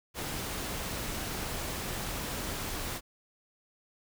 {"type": "noise", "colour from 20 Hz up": "pink", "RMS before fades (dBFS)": -36, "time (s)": [0.14, 3.01], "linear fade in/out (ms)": 50, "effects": []}